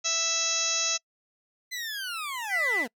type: harmonic tone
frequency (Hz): 659.3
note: E5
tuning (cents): 0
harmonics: 1 / 2 / 3 / 4 / 5 / 6 / 7 / 8 / 9 / 10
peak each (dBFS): -40 / -38 / -41 / -34 / -38 / -33 / -41 / -32 / -31 / -30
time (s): 0.04-0.98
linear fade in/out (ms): 20
type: linear sweep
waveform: 20% pulse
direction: down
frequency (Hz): 2043 to 206.8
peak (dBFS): -27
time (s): 1.71-2.88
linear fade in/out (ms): 20
type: tone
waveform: sine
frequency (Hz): 1988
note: B6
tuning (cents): +11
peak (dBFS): -24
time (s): 2.49-2.86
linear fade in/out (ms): 50
effects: noise-tail reverb RT60 0.1 s tail -26 dB re dry